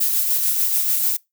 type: noise with tremolo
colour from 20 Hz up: violet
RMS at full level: -18 dBFS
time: 0-1.17 s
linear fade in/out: 10 ms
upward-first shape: sine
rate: 6.8 Hz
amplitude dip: 35%
effects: noise-tail reverb RT60 0.2 s tail -23 dB re dry